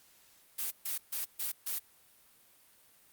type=noise bursts; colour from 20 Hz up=blue; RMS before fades=-35 dBFS; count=5; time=0.58-1.79 s; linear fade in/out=10 ms; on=130 ms; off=140 ms; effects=white hiss -63 dBFS RMS until 3.12 s + Opus 48 kbps